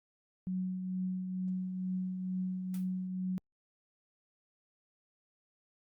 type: tone with tremolo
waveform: sine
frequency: 185 Hz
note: F#3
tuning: in tune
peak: -31 dBFS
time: 0.47-3.38 s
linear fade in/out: 0 ms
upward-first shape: triangle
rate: 2.2 Hz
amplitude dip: 45%
type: noise with exponential decay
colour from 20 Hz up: white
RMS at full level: -48 dBFS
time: 2.74-2.92 s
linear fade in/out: 1 ms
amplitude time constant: 37 ms
effects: Opus 48 kbps